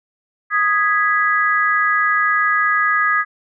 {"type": "chord", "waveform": "sine", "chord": "G# minor", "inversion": "second", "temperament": "equal", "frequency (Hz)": [1244.5, 1661.2, 1975.5], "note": ["D#6", "G#6", "B6"], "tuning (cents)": [0, 0, 0], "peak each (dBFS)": [-17, -17, -21], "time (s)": [0.5, 3.25], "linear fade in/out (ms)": 50, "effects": []}